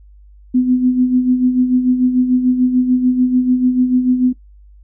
sine tone with tremolo, 252.2 Hz, B3, 36 cents sharp, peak -8 dBFS, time 0.54-4.33 s, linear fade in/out 10 ms, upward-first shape sine, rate 6.8 Hz, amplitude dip 60%, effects noise-tail reverb RT60 0.1 s tail -17 dB re dry + added 50 Hz sine -40 dBFS peak until 4.83 s

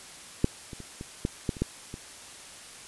clicks, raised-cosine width 3 ms, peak -8 / -26 / -28 / -24 / -13 / -13 / -28 / -12 / -24 dBFS, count 9, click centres 0.444 / 0.732 / 0.803 / 1.011 / 1.251 / 1.492 / 1.568 / 1.62 / 1.941 s, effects white hiss -46 dBFS RMS until 2.87 s + resampled to 24000 Hz

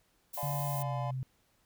violet noise, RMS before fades -41 dBFS, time 0.33-0.83 s, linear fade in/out 10 ms
triangle chord, D diminished seventh, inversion none, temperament just, 587.3 / 704.8 / 845.8 / 1014.9 Hz, D5 / F5 / Ab5 / Cb6, 0 / +16 / +31 / +47 cents, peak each -40 / -38 / -41 / -40 dBFS, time 0.37-1.11 s, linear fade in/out 5 ms
sine tone with pitch glide, 142.8 to 130.19 Hz, D3 to C3, -48 to -8 cents, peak -33 dBFS, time 0.43-1.23 s, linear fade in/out 0 ms, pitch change -160 cents, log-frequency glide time 0.65-0.99 s
effects pink hiss -71 dBFS RMS until 1.65 s

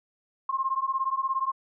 sine beating tone pair, 1058 / 1075 Hz, C6 / C6, +19 / +47 cents, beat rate 17 Hz, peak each -28 dBFS, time 0.49-1.52 s, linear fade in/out 5 ms, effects none

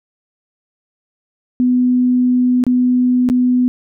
sine tone with dropouts, 249.5 Hz, B3, 18 cents sharp, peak -10 dBFS, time 1.6-3.68 s, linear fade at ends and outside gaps 0 ms, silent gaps 2.639-2.666 / 3.289-3.299 s, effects none

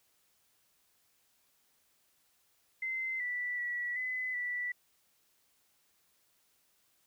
sine tone with pitch steps, 2067 / 1967 / 1943 / 2016 / 1964 Hz, C7 / B6 / B6 / B6 / B6, -22 / -7 / -29 / +35 / -10 cents, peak -33 dBFS, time 2.82-4.72 s, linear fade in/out 5 ms, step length 380 ms, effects white hiss -72 dBFS RMS until 7.06 s

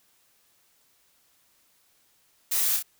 blue noise with echo, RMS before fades -26 dBFS, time 2.51-2.77 s, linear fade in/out 10 ms, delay 29 ms, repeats 2, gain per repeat -4 dB, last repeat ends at 2.828 s, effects white hiss -65 dBFS RMS until 2.99 s

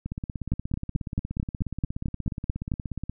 two click trains, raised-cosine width 5 ms, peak -13 / -19 dBFS, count 11 / 52, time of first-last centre 0.52-2.718 / 0.06-3.096 s, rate 4.55 / 16.8 Hz, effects none

